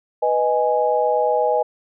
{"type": "chord", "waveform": "sine", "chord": "G# minor", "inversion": "first", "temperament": "equal", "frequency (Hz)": [493.9, 622.3, 830.6], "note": ["B4", "D#5", "G#5"], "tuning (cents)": [0, 0, 0], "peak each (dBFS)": -20, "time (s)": [0.22, 1.63], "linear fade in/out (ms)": 10, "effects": []}